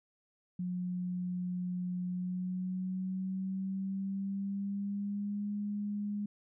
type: tone with pitch glide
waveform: sine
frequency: 180.1 to 205.7 Hz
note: F#3 to G#3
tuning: -46 to -16 cents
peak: -33 dBFS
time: 0.59-6.26 s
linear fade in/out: 5 ms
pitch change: +230 cents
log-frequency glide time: 2.07-5.51 s
effects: none